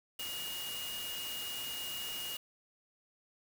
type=tone in noise; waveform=sine; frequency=2865 Hz; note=F7; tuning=44 cents sharp; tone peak=-40 dBFS; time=0.19-2.37 s; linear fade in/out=5 ms; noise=white; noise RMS=-43 dBFS; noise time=0.19-2.37 s; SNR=0 dB; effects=none